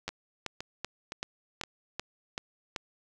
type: two click trains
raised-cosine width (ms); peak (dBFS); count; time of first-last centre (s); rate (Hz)
0.2; -20 / -16; 4 / 8; 0.09-1.636 / 0.08-2.762; 1.94 / 2.61
effects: none